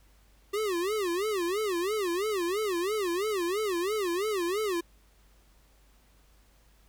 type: tone with vibrato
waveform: square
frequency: 385.1 Hz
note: G4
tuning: 31 cents flat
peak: -28 dBFS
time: 0.53-4.81 s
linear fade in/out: 10 ms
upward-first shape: sine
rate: 3 Hz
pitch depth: 220 cents each way
effects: added 50 Hz sine -59 dBFS peak until 6.88 s + pink hiss -65 dBFS RMS until 6.88 s